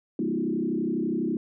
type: tone with frequency modulation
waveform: sine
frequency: 277.2 Hz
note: C#4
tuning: in tune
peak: -24 dBFS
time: 0.19-1.37 s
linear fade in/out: 2 ms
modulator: 32.1 Hz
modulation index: 2.6
effects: none